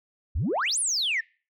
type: exponential two-way sweep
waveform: sine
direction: up then down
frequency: 58.4 to 10480 to 1726 Hz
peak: -22 dBFS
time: 0.35-1.21 s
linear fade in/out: 10 ms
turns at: 0.79 s
effects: noise-tail reverb RT60 0.4 s tail -26 dB re dry + tanh soft clip ceiling -20 dBFS